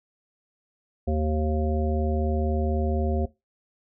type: harmonic tone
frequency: 77 Hz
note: D#2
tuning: 17 cents flat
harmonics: 1 / 3 / 5 / 7 / 9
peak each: -24 / -29 / -31 / -32 / -34 dBFS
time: 1.07-3.26 s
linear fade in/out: 10 ms
effects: noise-tail reverb RT60 0.2 s tail -18 dB re dry